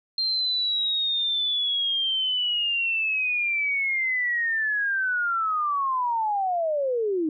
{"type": "linear sweep", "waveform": "sine", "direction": "down", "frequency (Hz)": [4186, 299.8], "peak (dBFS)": -22, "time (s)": [0.18, 7.29], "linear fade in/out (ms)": 2, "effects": []}